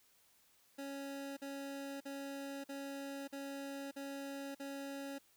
25% pulse tone bursts, 277.2 Hz, C#4, in tune, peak -39 dBFS, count 7, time 0.78-5.186 s, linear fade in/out 10 ms, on 590 ms, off 46 ms, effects white hiss -70 dBFS RMS until 5.36 s

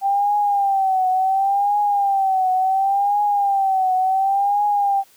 sine tone with vibrato, 784 Hz, G5, in tune, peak -15 dBFS, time 0.01-5.04 s, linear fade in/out 50 ms, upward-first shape triangle, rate 0.7 Hz, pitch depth 100 cents each way, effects white hiss -53 dBFS RMS until 5.16 s + high-pass 100 Hz 12 dB/octave

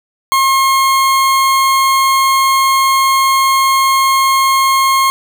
40% pulse tone, 1075 Hz, C6, 47 cents sharp, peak -8 dBFS, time 0.32-5.1 s, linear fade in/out 0 ms, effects none

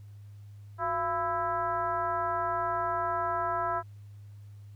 sine tone with frequency modulation, 1001 Hz, B5, 23 cents sharp, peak -27 dBFS, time 0.78-3.83 s, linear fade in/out 50 ms, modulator 319 Hz, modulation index 1.4, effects added 102 Hz sine -45 dBFS peak until 4.75 s + pink hiss -69 dBFS RMS until 4.75 s

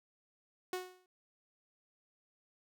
sawtooth tone with exponential decay, 366.7 Hz, F#4, 15 cents flat, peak -30 dBFS, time 0.73-1.06 s, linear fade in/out 2 ms, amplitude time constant 71 ms, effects none

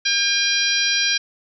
harmonic tone, 804 Hz, G5, 44 cents sharp, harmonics 2 / 3 / 4 / 5 / 6 / 7, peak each -24 / -24 / -24 / -24 / -24 / -24 dBFS, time 0.05-1.18 s, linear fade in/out 10 ms, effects none

